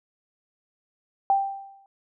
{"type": "tone with exponential decay", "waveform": "sine", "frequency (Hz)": 786, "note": "G5", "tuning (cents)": 4, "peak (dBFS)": -15, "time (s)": [1.3, 1.86], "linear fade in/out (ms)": 1, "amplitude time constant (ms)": 120, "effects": []}